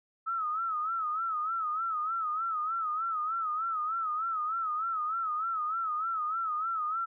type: tone with vibrato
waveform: sine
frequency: 1288 Hz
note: E6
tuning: 41 cents flat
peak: -29 dBFS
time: 0.26-7.06 s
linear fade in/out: 20 ms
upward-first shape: sine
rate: 3.3 Hz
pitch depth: 99 cents each way
effects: none